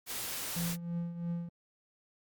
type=noise; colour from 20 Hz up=white; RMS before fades=-38 dBFS; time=0.06-0.77 s; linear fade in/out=50 ms
type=tone with tremolo; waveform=triangle; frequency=171.1 Hz; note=F3; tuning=35 cents flat; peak=-29 dBFS; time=0.56-1.49 s; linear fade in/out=5 ms; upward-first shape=triangle; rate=3 Hz; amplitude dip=70%
effects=Opus 48 kbps